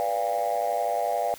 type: chord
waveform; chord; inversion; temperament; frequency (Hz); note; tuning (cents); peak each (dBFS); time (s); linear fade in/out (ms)
sine; B diminished seventh; none; equal with one note detuned; 493.9 / 587.3 / 698.5 / 809.8; B4 / D5 / F5 / Ab5; 0 / 0 / 0 / -44; -31 / -28 / -26 / -28; 0-1.34; 0
effects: tanh soft clip ceiling -17 dBFS + white hiss -46 dBFS RMS until 1.38 s